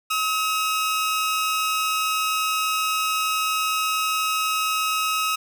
sawtooth tone pair together, 1276.6 / 2794 Hz, D#6 / F7, +44 / 0 cents, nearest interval octave + major second, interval 1356 cents, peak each -18 / -27 dBFS, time 0.1-5.36 s, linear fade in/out 10 ms, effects none

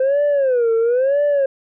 sine tone with vibrato, 514 Hz, C5, 31 cents flat, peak -11 dBFS, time 0-1.46 s, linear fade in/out 5 ms, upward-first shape sine, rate 1 Hz, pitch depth 220 cents each way, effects tanh soft clip ceiling -12 dBFS

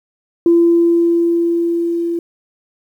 sine tone with level ramp, 339.6 Hz, F4, 48 cents flat, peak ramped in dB -6 to -16 dBFS, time 0.46-2.19 s, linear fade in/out 2 ms, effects tanh soft clip ceiling -2 dBFS + 8-bit

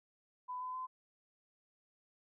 sine tone with pitch steps, 1000 / 1012.2 / 1024.6 Hz, B5 / B5 / C6, +21 / +42 / -37 cents, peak -39 dBFS, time 0.48-0.87 s, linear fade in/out 20 ms, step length 130 ms, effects none

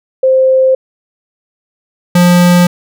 sine / square tone pair in turn, 523.3 / 176.61 Hz, C5 / F3, 0 / +20 cents, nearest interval octave + perfect fifth, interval 1880 cents, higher first, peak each -5 dBFS, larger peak neither, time 0.23-0.75 / 2.15-2.67 s, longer neither, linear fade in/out 5 ms, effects none

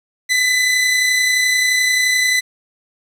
sawtooth tone pair together, 1975.5 / 2007 Hz, B6 / B6, 0 / +27 cents, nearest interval unison, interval 27 cents, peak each -21 / -10 dBFS, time 0.29-2.41 s, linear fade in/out 20 ms, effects low-pass 11000 Hz 12 dB/octave + 8-bit

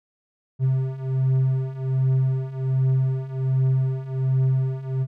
triangle beating tone pair, 130.81 / 132.11 Hz, C3 / C3, 0 / +17 cents, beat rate 1.3 Hz, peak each -22 / -19 dBFS, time 0.59-5.07 s, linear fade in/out 50 ms, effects none

